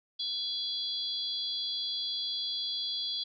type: tone cluster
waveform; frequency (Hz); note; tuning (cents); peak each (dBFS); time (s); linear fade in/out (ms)
sine; 3370 / 4090 / 4694; G#7 / C8 / D8; +25 / -40 / -2; -34 / -38 / -37; 0.19-3.24; 10
effects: none